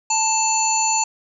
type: harmonic tone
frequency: 882 Hz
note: A5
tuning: 4 cents sharp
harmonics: 1 / 3 / 5 / 7 / 8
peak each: -20 / -27 / -29 / -29 / -20 dBFS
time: 0.1-1.04 s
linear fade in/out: 5 ms
effects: none